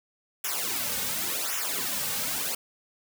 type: noise with flanger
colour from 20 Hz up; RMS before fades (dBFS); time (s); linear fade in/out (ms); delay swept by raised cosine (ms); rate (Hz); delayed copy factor
white; -30; 0.44-2.55; 5; 0.22 to 3.02; 0.9; -0.9
effects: none